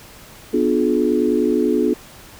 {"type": "chord", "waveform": "sine", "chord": "B diminished seventh", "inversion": "none", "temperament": "just", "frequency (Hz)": [246.9, 296.3, 355.6, 426.7], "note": ["B3", "D4", "F4", "Ab4"], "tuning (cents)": [0, 15, 31, 47], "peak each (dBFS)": -20, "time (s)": [0.53, 1.94], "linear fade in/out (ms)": 10, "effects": ["pink hiss -42 dBFS RMS until 2.39 s"]}